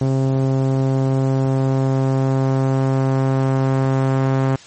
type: tone with low-pass filter sweep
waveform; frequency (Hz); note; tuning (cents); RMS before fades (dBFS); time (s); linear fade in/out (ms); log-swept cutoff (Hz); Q
sawtooth; 133.4; C3; +34; -17; 0.01-4.56; 5; 580 to 1400; 0.79
effects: white hiss -42 dBFS RMS until 4.66 s + MP3 32 kbps